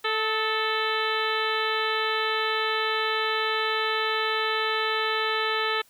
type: harmonic tone with a mistuned harmonic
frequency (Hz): 440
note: A4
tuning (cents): 0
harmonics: 1 / 2 / 3 / 4 / 5 / 6 / 7 / 8 / 9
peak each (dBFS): -30 / -33 / -29 / -30 / -34 / -36 / -34 / -36 / -35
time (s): 0.04-5.82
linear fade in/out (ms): 10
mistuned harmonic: 3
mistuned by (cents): -31
effects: white hiss -59 dBFS RMS until 5.89 s